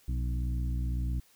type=harmonic tone with a mistuned harmonic; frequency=61.74 Hz; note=B1; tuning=in tune; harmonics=1 / 2 / 3 / 4 / 5; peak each=-29 / -36 / -44 / -45 / -48 dBFS; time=0.08-1.2 s; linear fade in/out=5 ms; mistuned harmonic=3; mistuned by=-54 cents; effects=white hiss -63 dBFS RMS until 1.35 s